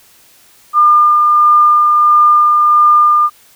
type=tone with tremolo; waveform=sine; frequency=1204 Hz; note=D6; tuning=43 cents sharp; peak=-4 dBFS; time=0.73-3.3 s; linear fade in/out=50 ms; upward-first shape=sine; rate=1.5 Hz; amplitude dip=25%; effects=white hiss -46 dBFS RMS until 3.55 s